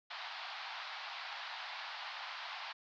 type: band-pass noise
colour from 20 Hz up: pink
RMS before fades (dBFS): -45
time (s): 0.1-2.73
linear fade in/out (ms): 10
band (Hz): 730 to 4700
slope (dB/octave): 48
effects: none